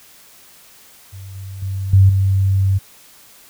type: tone with level steps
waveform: sine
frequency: 96.6 Hz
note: G2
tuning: 25 cents flat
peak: -31 / -28 / -20 / -6 / -12 dBFS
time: 1.12-2.79 s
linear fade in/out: 20 ms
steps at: 1.35 / 1.62 / 1.93 / 2.09 s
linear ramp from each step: 5 ms
effects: white hiss -46 dBFS RMS until 3.49 s